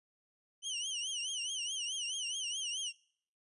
25% pulse tone with vibrato, 3000 Hz, F#7, 23 cents sharp, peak -32 dBFS, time 0.62-2.93 s, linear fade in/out 50 ms, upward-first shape triangle, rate 4.7 Hz, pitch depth 160 cents each way, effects noise-tail reverb RT60 0.6 s tail -24 dB re dry + resampled to 24000 Hz

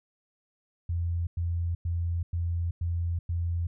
sine tone bursts, 85.4 Hz, F2, 38 cents flat, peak -26 dBFS, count 6, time 0.89-3.67 s, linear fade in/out 5 ms, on 380 ms, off 100 ms, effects none

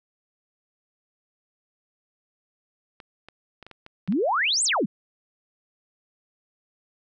clicks, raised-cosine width 0.3 ms, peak -27 dBFS, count 8, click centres 3.002 / 3.286 / 3.627 / 3.666 / 3.713 / 3.864 / 4.076 / 4.124 s
sine exponential two-way sweep, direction up then down, 164.81 to 8930 to 164.81 Hz, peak -20 dBFS, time 4.08-4.86 s, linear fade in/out 10 ms, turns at 4.64 s
effects none

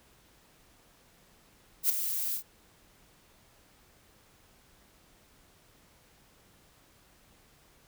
violet noise with ADSR envelope, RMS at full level -23 dBFS, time 1.83-2.43 s, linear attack 64 ms, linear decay 10 ms, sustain -9 dB, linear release 90 ms, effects pink hiss -62 dBFS RMS until 7.87 s

